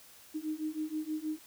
sine beating tone pair, 306.4 / 312.7 Hz, D#4 / D#4, -27 / +9 cents, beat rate 6.3 Hz, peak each -37 / -36 dBFS, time 0.34-1.39 s, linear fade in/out 20 ms, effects white hiss -56 dBFS RMS until 1.46 s

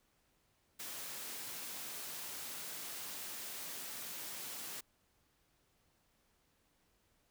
white high-pass noise, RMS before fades -45 dBFS, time 0.79-4.81 s, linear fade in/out 10 ms, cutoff 130 Hz, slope 12 dB/octave, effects pink hiss -75 dBFS RMS until 7.3 s

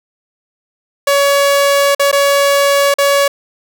sawtooth tone with dropouts, 563 Hz, C#5, 27 cents sharp, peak -5 dBFS, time 1.07-3.28 s, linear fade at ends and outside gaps 5 ms, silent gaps 1.949-1.995 / 2.115-2.127 / 2.941-2.984 s, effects none

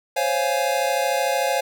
square chord, Db major seventh, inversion third, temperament equal with one note detuned, 523.3 / 556.6 / 698.5 / 830.6 Hz, C5 / Db5 / F5 / Ab5, 0 / +7 / 0 / 0 cents, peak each -26 dBFS, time 0.16-1.61 s, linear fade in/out 10 ms, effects none

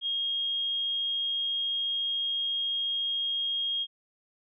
sine tone, 3253 Hz, G#7, 37 cents flat, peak -27 dBFS, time 0.01-3.87 s, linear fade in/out 50 ms, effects none

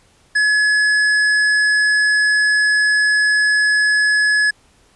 triangle tone with tanh clipping, 1698 Hz, G#6, 38 cents sharp, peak -14 dBFS, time 0.35-4.51 s, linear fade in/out 10 ms, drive 16 dB, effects pink hiss -54 dBFS RMS until 4.95 s + resampled to 24000 Hz

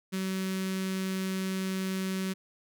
sawtooth tone with notch filter, 189.4 Hz, F#3, 41 cents sharp, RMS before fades -32 dBFS, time 0.12-2.34 s, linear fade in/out 20 ms, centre 740 Hz, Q 0.65, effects none

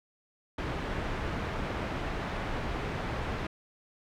pink low-pass noise, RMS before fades -34 dBFS, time 0.58-3.47 s, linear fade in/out 5 ms, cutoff 2200 Hz, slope 12 dB/octave, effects none

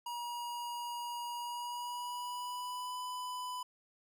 square tone with pitch glide, 956 to 998.3 Hz, A#5 to B5, +43 to +18 cents, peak -39 dBFS, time 0.06-3.63 s, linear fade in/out 5 ms, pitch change +75 cents, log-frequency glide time 1.38-2.97 s, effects none

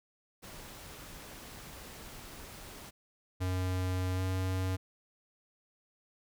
pink noise, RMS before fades -48 dBFS, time 0.42-2.91 s, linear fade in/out 20 ms
square tone with pitch glide, 92.2 to 93.38 Hz, F#2 to F#2, -6 to +16 cents, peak -31 dBFS, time 3.4-4.77 s, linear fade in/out 20 ms, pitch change +22 cents, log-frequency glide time 4.15-4.21 s
effects none

